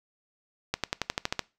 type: accelerating click train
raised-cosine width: 0.2 ms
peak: -9 dBFS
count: 9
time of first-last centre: 0.74-1.393 s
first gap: 97 ms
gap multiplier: 0.95
effects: noise-tail reverb RT60 0.3 s tail -22 dB re dry